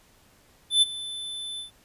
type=tone with ADSR envelope; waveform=square; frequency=3520 Hz; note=A7; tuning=in tune; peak=-15 dBFS; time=0.7-1.71 s; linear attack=120 ms; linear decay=23 ms; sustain=-18 dB; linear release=120 ms; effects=pink hiss -59 dBFS RMS until 1.84 s + resampled to 32000 Hz